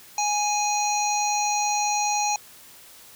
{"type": "harmonic tone", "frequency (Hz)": 830.6, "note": "G#5", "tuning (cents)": 0, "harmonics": [1, 3, 5, 7, 8], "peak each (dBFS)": [-23, -31, -33, -31, -29], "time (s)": [0.18, 2.36], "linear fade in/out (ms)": 2, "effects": ["white hiss -48 dBFS RMS until 3.15 s"]}